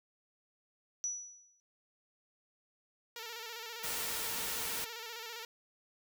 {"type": "tone with exponential decay", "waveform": "sine", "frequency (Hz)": 5900, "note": "F#8", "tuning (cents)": -6, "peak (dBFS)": -31, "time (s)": [1.04, 1.6], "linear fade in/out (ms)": 0, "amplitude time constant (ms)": 120}
{"type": "tone with vibrato", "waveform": "5% pulse", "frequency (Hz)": 458.8, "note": "A#4", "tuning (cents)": -28, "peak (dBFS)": -31, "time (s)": [3.16, 5.45], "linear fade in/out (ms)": 2, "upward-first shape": "square", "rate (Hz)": 15, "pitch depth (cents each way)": 56}
{"type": "noise", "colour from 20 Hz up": "white", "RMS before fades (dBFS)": -38, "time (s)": [3.83, 4.85], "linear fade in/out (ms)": 10}
{"effects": []}